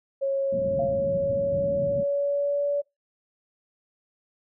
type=tone with pitch glide; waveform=sine; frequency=547 to 573.2 Hz; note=C#5 to D5; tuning=-23 to -42 cents; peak=-22 dBFS; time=0.21-2.82 s; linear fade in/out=20 ms; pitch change=+81 cents; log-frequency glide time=0.6-2.65 s
type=low-pass noise; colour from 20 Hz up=white; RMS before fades=-32 dBFS; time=0.52-2.04 s; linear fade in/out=10 ms; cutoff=210 Hz; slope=24 dB/octave
type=tone with exponential decay; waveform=sine; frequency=684 Hz; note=F5; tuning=36 cents flat; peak=-26 dBFS; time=0.79-1.19 s; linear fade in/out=5 ms; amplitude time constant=85 ms
effects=noise-tail reverb RT60 0.2 s tail -24 dB re dry + high-pass 100 Hz 12 dB/octave